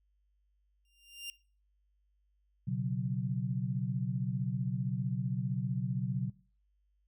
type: tone with exponential growth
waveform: sawtooth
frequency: 2794 Hz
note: F7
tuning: in tune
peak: -34 dBFS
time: 0.85-1.3 s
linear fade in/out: 1 ms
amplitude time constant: 97 ms
type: chord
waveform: sine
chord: B suspended second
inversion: none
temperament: just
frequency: 123.47 / 138.9 / 185.21 Hz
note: B2 / C#3 / F#3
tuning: 0 / +4 / +2 cents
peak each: -35 dBFS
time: 2.67-6.3 s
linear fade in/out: 10 ms
effects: noise-tail reverb RT60 0.4 s tail -20 dB re dry + added 50 Hz sine -70 dBFS peak until 7.07 s